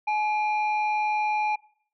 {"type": "tone pair together", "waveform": "sine", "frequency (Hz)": [848.5, 2400], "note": ["G#5", "D7"], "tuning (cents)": [37, 37], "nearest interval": "octave + tritone", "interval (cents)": 1800, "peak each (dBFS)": [-22, -29], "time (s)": [0.07, 1.56], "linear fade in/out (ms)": 10, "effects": ["noise-tail reverb RT60 0.6 s tail -23 dB re dry", "tanh soft clip ceiling -18 dBFS"]}